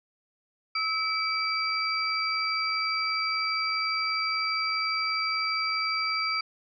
sine tone cluster, 1296 / 2301 / 4728 Hz, E6 / D7 / D8, -30 / -36 / +11 cents, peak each -30 dBFS, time 0.75-6.41 s, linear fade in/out 5 ms, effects none

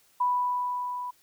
sine tone with level ramp, 987.8 Hz, B5, in tune, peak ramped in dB -21 to -32 dBFS, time 0.2-1.11 s, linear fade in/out 10 ms, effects white hiss -63 dBFS RMS until 1.22 s

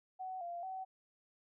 sine tone with pitch steps, 749 / 692 / 757 Hz, F#5 / F5 / F#5, +21 / -16 / +39 cents, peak -40 dBFS, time 0.19-0.85 s, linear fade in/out 20 ms, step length 220 ms, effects none

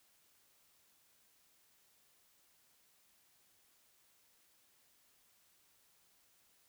silence, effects white hiss -71 dBFS RMS until 6.68 s

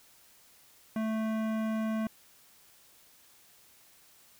sine tone with hard clipping, 220 Hz, A3, in tune, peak -31 dBFS, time 0.96-2.07 s, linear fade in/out 2 ms, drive 16 dB, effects white hiss -60 dBFS RMS until 4.39 s

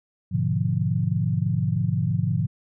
sine chord, G# diminished seventh, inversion none, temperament equal with one note detuned, 103.83 / 123.47 / 146.83 / 172.81 Hz, G#2 / B2 / D3 / F3, 0 / 0 / 0 / -18 cents, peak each -26 dBFS, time 0.31-2.47 s, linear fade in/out 20 ms, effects none

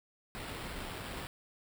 pink noise with sample-and-hold, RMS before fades -42 dBFS, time 0.35-1.27 s, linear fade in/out 0 ms, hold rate 6300 Hz, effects none

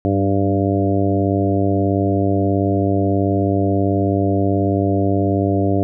harmonic tone with a mistuned harmonic, 98.5 Hz, G2, 9 cents sharp, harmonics 1 / 2 / 3 / 4 / 5 / 6 / 7, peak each -19 / -23 / -19 / -23 / -27 / -25 / -25 dBFS, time 0.05-5.83 s, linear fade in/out 0 ms, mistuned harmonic 2, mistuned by -28 cents, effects none

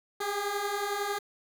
15% pulse beating tone pair, 398.8 / 409.8 Hz, G4 / G#4, +30 / -23 cents, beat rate 11 Hz, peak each -29 / -25 dBFS, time 0.2-1.19 s, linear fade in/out 10 ms, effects 8-bit

